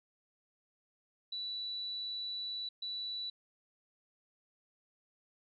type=tone bursts at uneven times; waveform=sine; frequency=3951 Hz; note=B7; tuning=in tune; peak=-37 dBFS; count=2; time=1.32-2.69 / 2.82-3.3 s; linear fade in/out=5 ms; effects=none